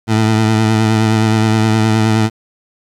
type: tone with vibrato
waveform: 20% pulse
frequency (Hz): 110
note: A2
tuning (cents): 0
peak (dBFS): -5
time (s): 0.07-2.3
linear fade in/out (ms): 50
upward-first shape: triangle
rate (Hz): 9.6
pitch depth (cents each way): 38
effects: low-pass 8000 Hz 12 dB/octave + 7-bit